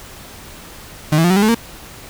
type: tone with pitch steps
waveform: 35% pulse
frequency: 152.7 / 163.66 / 175.41 / 188 / 201.5 / 216 / 231.4 Hz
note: D#3 / E3 / F3 / F#3 / G3 / A3 / A#3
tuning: -32 / -12 / +8 / +28 / +48 / -32 / -13 cents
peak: -9 dBFS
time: 1.12-1.547 s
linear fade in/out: 5 ms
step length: 61 ms
effects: pink hiss -37 dBFS RMS until 2.09 s